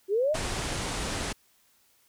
sine linear sweep, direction up, 370 to 659.3 Hz, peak -22 dBFS, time 0.08-0.37 s, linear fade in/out 50 ms
pink low-pass noise, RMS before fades -32 dBFS, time 0.34-1.33 s, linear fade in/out 10 ms, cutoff 10000 Hz, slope 48 dB/octave
effects white hiss -65 dBFS RMS until 2.08 s

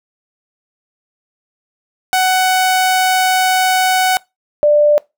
sawtooth / sine tone pair in turn, 746 / 592.1 Hz, F#5 / D5, +14 / +14 cents, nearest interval major third, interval 400 cents, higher first, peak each -7 dBFS, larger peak neither, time 2.13-4.17 / 4.63-4.98 s, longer first, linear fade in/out 0 ms, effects noise-tail reverb RT60 0.2 s tail -22 dB re dry

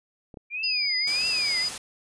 clicks, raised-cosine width 2 ms, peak -31 / -26 dBFS, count 2, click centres 0.342 / 0.372 s
sine tone with vibrato, 2349 Hz, D7, in tune, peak -28 dBFS, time 0.5-1.66 s, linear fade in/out 50 ms, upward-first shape triangle, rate 1.6 Hz, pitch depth 270 cents each way
sine tone, 4950 Hz, D#8, 10 cents flat, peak -24 dBFS, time 0.63-1.69 s, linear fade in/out 10 ms
white noise, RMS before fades -34 dBFS, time 1.07-1.78 s, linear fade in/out 5 ms
effects resampled to 22050 Hz

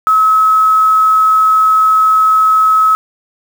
sine tone with quantisation, 1286 Hz, E6, 43 cents flat, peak -6 dBFS, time 0.07-2.95 s, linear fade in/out 0 ms, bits 5, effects none

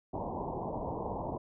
white low-pass noise, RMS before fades -37 dBFS, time 0.13-1.38 s, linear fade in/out 10 ms, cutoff 1000 Hz, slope 96 dB/octave, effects none

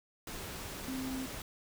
sine tone in noise, 261.6 Hz, C4, in tune, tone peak -36 dBFS, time 0.88-1.26 s, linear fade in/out 2 ms, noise pink, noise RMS -43 dBFS, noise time 0.27-1.42 s, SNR +4 dB, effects none

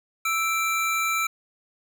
square tone pair together, 1319.5 / 2349 Hz, E6 / D7, +1 / 0 cents, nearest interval minor seventh, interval 999 cents, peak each -26 dBFS, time 0.25-1.27 s, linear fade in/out 5 ms, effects none

